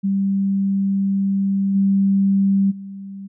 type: tone with level steps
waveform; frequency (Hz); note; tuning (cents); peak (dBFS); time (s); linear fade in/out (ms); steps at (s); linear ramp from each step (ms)
sine; 196; G3; 0; -16 / -13 / -30; 0.03-3.28; 20; 1.74 / 2.7; 20
effects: none